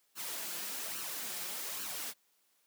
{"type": "noise with flanger", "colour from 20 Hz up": "white", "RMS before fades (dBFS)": -40, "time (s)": [0.15, 2.14], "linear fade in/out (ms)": 50, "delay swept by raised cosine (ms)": [0.69, 5.79], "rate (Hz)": 1.2, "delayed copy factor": 0.55, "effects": ["white hiss -73 dBFS RMS until 2.66 s", "high-pass 200 Hz 12 dB/octave"]}